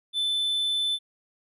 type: tone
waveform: triangle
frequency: 3520 Hz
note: A7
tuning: in tune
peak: -22 dBFS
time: 0.13-0.99 s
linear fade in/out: 50 ms
effects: resampled to 32000 Hz

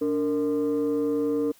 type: tone pair together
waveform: sine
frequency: 289.1 / 460.1 Hz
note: D4 / A#4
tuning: -27 / -23 cents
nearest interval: minor sixth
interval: 804 cents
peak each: -23 dBFS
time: 0.01-1.52 s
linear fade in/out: 10 ms
effects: tanh soft clip ceiling -19 dBFS + white hiss -57 dBFS RMS until 1.59 s

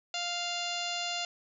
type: harmonic tone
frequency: 698.5 Hz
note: F5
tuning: in tune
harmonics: 1 / 2 / 3 / 4 / 5 / 6 / 7 / 8 / 9 / 10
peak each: -38 / -43 / -44 / -37 / -40 / -40 / -42 / -50 / -49 / -44 dBFS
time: 0.14-1.25 s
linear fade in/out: 2 ms
effects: none

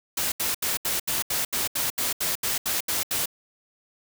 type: noise bursts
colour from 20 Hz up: white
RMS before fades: -26 dBFS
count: 14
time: 0.17-3.258 s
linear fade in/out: 5 ms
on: 150 ms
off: 76 ms
effects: none

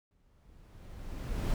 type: noise with exponential growth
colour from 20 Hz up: brown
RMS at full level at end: -29 dBFS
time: 0.11-1.54 s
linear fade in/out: 1 ms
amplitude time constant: 310 ms
effects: none

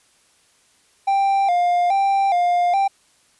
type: tone with vibrato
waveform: triangle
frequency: 745 Hz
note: F#5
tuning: 12 cents sharp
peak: -13 dBFS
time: 1.07-2.88 s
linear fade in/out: 10 ms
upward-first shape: square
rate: 1.2 Hz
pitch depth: 95 cents each way
effects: white hiss -58 dBFS RMS until 3.39 s + resampled to 24000 Hz

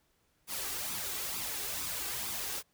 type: noise with flanger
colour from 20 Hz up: white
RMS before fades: -37 dBFS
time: 0.47-2.63 s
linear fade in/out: 50 ms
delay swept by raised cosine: 0.82 to 2.62 ms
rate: 2.2 Hz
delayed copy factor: +0.5
effects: pink hiss -73 dBFS RMS until 2.73 s

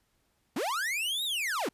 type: linear two-way sweep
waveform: 45% pulse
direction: up then down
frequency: 199.1 to 3869 to 199.1 Hz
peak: -29 dBFS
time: 0.56-1.69 s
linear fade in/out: 5 ms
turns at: 1.24 s
effects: pink hiss -73 dBFS RMS until 1.73 s + resampled to 32000 Hz

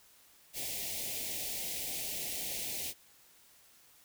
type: band-stop noise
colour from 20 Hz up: white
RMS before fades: -38 dBFS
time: 0.53-2.94 s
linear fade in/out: 50 ms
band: 800 to 2000 Hz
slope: 48 dB/octave
effects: white hiss -62 dBFS RMS until 4.04 s

